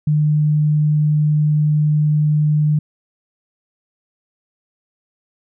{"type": "tone", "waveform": "sine", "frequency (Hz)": 150.9, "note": "D3", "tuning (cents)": 47, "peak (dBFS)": -12, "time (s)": [0.07, 2.79], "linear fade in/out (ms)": 5, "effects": []}